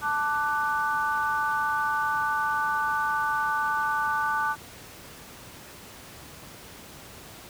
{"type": "chord", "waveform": "sine", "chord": "D major", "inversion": "second", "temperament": "equal with one note detuned", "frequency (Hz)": [880, 1174.7, 1490.3], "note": ["A5", "D6", "F#6"], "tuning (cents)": [0, 0, 12], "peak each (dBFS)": -28, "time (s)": [0.01, 4.56], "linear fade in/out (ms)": 50, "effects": ["pink hiss -45 dBFS RMS until 7.49 s", "high-pass 60 Hz 12 dB/octave"]}